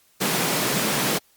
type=high-pass noise; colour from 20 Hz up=pink; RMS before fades=-23 dBFS; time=0.2-1.19 s; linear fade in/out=20 ms; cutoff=130 Hz; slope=96 dB/octave; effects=white hiss -60 dBFS RMS until 1.36 s + Opus 48 kbps